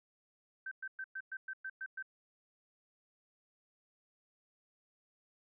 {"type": "tone bursts", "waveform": "sine", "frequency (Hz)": 1549, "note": "G6", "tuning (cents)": -21, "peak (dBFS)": -39, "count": 9, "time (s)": [0.66, 2.026], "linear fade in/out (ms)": 5, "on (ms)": 54, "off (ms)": 110, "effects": []}